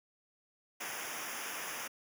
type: noise with comb filter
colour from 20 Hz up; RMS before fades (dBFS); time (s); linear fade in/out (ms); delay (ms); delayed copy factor
pink; -41; 0.8-1.88; 10; 0.24; -0.95
effects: high-pass 150 Hz 12 dB/octave